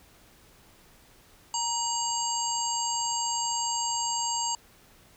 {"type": "harmonic tone with a mistuned harmonic", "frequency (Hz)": 932.3, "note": "A#5", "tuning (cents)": 0, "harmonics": [1, 3, 5, 7, 8], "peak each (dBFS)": [-30, -38, -35, -37, -31], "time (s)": [1.54, 4.55], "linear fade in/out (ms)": 2, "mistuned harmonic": 3, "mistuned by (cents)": 61, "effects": ["pink hiss -57 dBFS RMS until 5.16 s"]}